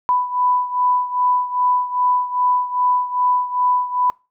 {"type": "beating tone pair", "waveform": "sine", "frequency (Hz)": [993, 995.5], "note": ["B5", "B5"], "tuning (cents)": [9, 14], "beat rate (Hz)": 2.5, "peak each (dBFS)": [-17, -21], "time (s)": [0.09, 4.1], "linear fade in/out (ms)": 0, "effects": ["noise-tail reverb RT60 0.3 s tail -25 dB re dry"]}